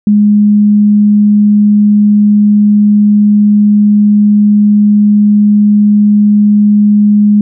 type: tone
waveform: sine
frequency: 207.7 Hz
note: G#3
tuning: in tune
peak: -3 dBFS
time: 0.07-7.41 s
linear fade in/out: 2 ms
effects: none